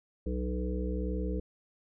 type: harmonic tone with a mistuned harmonic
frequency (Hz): 61.74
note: B1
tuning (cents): 0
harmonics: 1 / 3 / 5 / 7 / 8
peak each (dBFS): -32 / -37 / -39 / -40 / -41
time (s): 0.26-1.4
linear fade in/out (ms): 5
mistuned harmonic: 1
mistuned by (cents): +42
effects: none